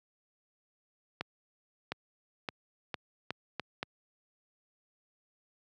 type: accelerating click train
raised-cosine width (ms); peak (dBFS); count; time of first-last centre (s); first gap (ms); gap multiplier
0.3; -18; 7; 1.21-3.829; 710; 0.8
effects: high-pass 100 Hz 12 dB/octave